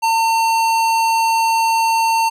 sine tone with hard clipping, 905 Hz, A5, 48 cents sharp, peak -15 dBFS, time 0.02-2.3 s, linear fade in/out 20 ms, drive 18 dB, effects none

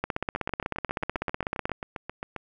two click trains, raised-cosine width 0.5 ms, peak -18 / -12 dBFS, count 16 / 28, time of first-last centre 0.36-2.363 / 0.04-1.717 s, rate 7.49 / 16.1 Hz, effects none

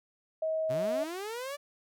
sine tone, 636 Hz, D#5, 38 cents sharp, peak -28 dBFS, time 0.42-1.04 s, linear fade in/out 5 ms
sawtooth linear sweep, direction up, 116.5 to 587.3 Hz, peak -32 dBFS, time 0.69-1.57 s, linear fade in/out 20 ms
effects none

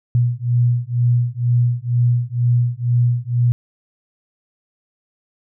sine beating tone pair, 120 / 122.1 Hz, B2 / B2, -49 / -19 cents, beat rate 2.1 Hz, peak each -17 dBFS, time 0.15-3.52 s, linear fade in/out 0 ms, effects none

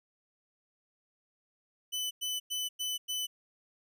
sawtooth tone bursts, 3001 Hz, F#7, 24 cents sharp, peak -29 dBFS, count 5, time 1.92-3.27 s, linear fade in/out 20 ms, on 190 ms, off 100 ms, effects none

